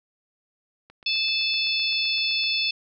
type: click train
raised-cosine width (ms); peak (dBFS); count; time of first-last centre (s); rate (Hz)
0.3; -31; 13; 0.9-2.438; 7.8
type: harmonic tone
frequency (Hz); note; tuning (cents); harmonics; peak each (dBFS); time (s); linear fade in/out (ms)
873; A5; -14; 3 / 4 / 5 / 6; -26 / -27 / -28 / -29; 1.06-2.71; 5
effects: none